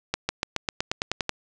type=accelerating click train; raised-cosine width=0.2 ms; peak=-7 dBFS; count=11; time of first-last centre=0.14-1.293 s; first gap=150 ms; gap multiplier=0.94; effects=resampled to 22050 Hz + 8-bit